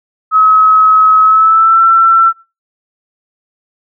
sine tone with pitch glide, 1281 to 1343.1 Hz, E6 to E6, -50 to +32 cents, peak -4 dBFS, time 0.31-2.33 s, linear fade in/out 50 ms, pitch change +82 cents, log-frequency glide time 1.22-1.81 s, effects noise-tail reverb RT60 0.3 s tail -22 dB re dry

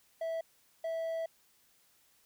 triangle tone bursts at uneven times, 655 Hz, E5, 11 cents flat, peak -31 dBFS, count 2, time 0.21-0.41 / 0.84-1.26 s, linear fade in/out 5 ms, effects white hiss -68 dBFS RMS until 2.25 s

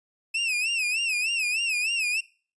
40% pulse tone with vibrato, 2601 Hz, E7, 24 cents flat, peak -23 dBFS, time 0.34-2.21 s, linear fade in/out 10 ms, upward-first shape sine, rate 3.3 Hz, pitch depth 130 cents each way, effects noise-tail reverb RT60 0.4 s tail -22 dB re dry + resampled to 22050 Hz

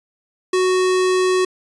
square tone, 370 Hz, F#4, in tune, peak -15 dBFS, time 0.53-1.45 s, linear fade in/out 5 ms, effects resampled to 22050 Hz

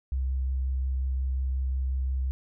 sine tone with vibrato, 65.41 Hz, C2, in tune, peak -25 dBFS, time 0.12-2.31 s, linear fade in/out 0 ms, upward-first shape triangle, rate 5.6 Hz, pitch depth 13 cents each way, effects none

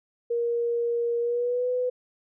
sine tone with pitch glide, 471.4 to 499.4 Hz, A#4 to B4, +19 to +19 cents, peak -23 dBFS, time 0.3-1.9 s, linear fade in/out 10 ms, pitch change +100 cents, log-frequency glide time 1.2-1.69 s, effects none

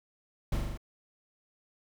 brown noise with echo, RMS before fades -29 dBFS, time 0.52-0.57 s, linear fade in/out 5 ms, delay 41 ms, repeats 5, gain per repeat -2 dB, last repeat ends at 0.775 s, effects none

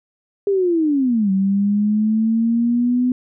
sine linear two-way sweep, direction down then up, 406.9 to 190.5 to 252 Hz, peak -14 dBFS, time 0.47-3.12 s, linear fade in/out 2 ms, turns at 1.31 s, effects none

